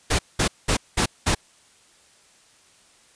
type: noise bursts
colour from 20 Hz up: pink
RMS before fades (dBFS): -20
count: 5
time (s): 0.1-1.35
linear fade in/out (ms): 10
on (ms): 90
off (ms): 200
effects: white hiss -56 dBFS RMS until 3.15 s + resampled to 22050 Hz